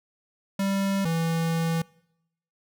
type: tone pair in turn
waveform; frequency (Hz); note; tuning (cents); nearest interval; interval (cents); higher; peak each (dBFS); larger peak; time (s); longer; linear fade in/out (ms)
square; 196 / 164.82; G3 / E3; 0 / 0; minor third; 300; first; -24; neither; 0.59-1.05 / 1.05-1.82; second; 5
effects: noise-tail reverb RT60 0.8 s tail -24 dB re dry